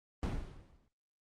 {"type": "noise with exponential decay", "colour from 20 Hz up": "brown", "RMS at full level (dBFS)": -31, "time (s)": [0.23, 0.88], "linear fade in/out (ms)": 1, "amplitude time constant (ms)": 140, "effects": ["low-pass 7000 Hz 12 dB/octave", "Opus 32 kbps"]}